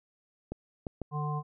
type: clicks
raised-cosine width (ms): 2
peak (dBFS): -22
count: 3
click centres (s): 0.52 / 0.868 / 1.017
type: harmonic tone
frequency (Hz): 149.3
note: D3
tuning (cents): +29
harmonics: 1 / 3 / 5 / 7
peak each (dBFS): -31 / -43 / -40 / -37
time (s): 1.11-1.43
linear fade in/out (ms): 50
effects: none